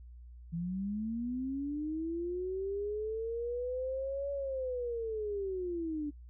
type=linear two-way sweep; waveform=sine; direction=up then down; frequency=163.5 to 566 to 287.6 Hz; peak=-33 dBFS; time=0.52-6.11 s; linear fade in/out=20 ms; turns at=4.31 s; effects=noise-tail reverb RT60 0.1 s tail -25 dB re dry + added 60 Hz sine -48 dBFS peak until 6.29 s